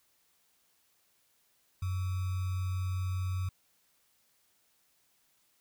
sine tone with sample-and-hold, 92.5 Hz, F#2, in tune, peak -30 dBFS, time 1.82-3.49 s, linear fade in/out 5 ms, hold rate 1225 Hz, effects white hiss -71 dBFS RMS until 5.6 s

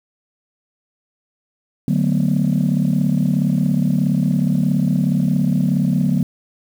sine chord, B minor seventh, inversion first, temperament just, 148.16 / 185.21 / 222.2 / 246.9 Hz, D3 / F#3 / A3 / B3, +16 / +2 / +17 / 0 cents, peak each -18 / -17 / -21 / -20 dBFS, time 1.88-6.23 s, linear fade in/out 2 ms, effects tanh soft clip ceiling -8 dBFS + 7-bit

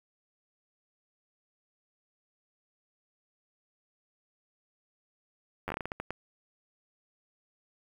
slowing click train, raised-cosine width 0.5 ms, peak -19 dBFS, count 11, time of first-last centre 5.68-6.106 s, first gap 10 ms, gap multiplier 1.3, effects 8-bit

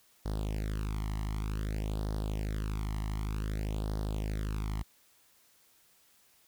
sawtooth tone with flanger, 52.5 Hz, G#1, 19 cents sharp, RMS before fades -34 dBFS, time 0.25-4.83 s, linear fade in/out 10 ms, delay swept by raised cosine 0.2 to 1 ms, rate 0.54 Hz, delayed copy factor +1, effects white hiss -65 dBFS RMS until 6.47 s

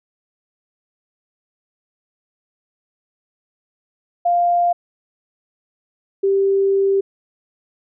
sine tone pair in turn, 698.5 / 392 Hz, F5 / G4, 0 / 0 cents, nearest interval minor seventh, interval 1000 cents, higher first, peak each -13 dBFS, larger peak neither, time 4.25-4.73 / 6.23-7.01 s, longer second, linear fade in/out 10 ms, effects none

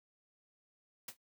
white noise with exponential decay, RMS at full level -39 dBFS, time 1.08-1.17 s, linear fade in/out 5 ms, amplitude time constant 18 ms, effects noise-tail reverb RT60 0.1 s tail -25 dB re dry

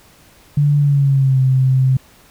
sine tone with pitch glide, 145.4 to 131.04 Hz, D3 to C3, -17 to +3 cents, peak -10 dBFS, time 0.57-1.97 s, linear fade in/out 5 ms, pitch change -180 cents, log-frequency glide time 0.78-1.4 s, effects pink hiss -48 dBFS RMS until 2.3 s

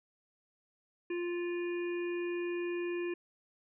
harmonic tone, 349.2 Hz, F4, in tune, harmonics 1 / 3 / 5 / 7 / 8, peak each -33 / -51 / -48 / -46 / -55 dBFS, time 1.1-3.14 s, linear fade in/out 5 ms, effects none

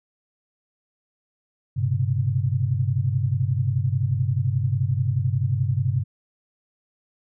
sine tone cluster, 99.2 / 124.1 / 135.5 Hz, G2 / B2 / C#3, +21 / +9 / -39 cents, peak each -24 dBFS, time 1.76-6.04 s, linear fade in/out 20 ms, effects none

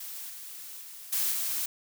blue noise with level steps, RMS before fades -40 / -43 / -45 / -28 / -31 dBFS, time 0-1.66 s, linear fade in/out 5 ms, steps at 0.29 / 0.81 / 1.12 / 1.31 s, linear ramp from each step 10 ms, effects none

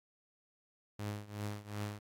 sawtooth tone with tremolo, 103.83 Hz, G#2, in tune, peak -32 dBFS, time 0.99-1.99 s, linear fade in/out 5 ms, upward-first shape triangle, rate 2.7 Hz, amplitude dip 90%, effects AAC 48 kbps

